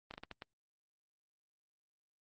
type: slowing click train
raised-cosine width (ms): 0.3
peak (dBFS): -29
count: 6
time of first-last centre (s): 0.11-0.421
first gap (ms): 29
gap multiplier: 1.39
effects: Opus 32 kbps